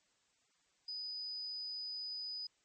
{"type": "tone", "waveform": "sine", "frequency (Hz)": 4978, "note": "D#8", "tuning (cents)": 0, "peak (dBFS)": -40, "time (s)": [0.88, 2.47], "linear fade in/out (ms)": 5, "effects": ["white hiss -75 dBFS RMS until 2.64 s", "MP3 32 kbps"]}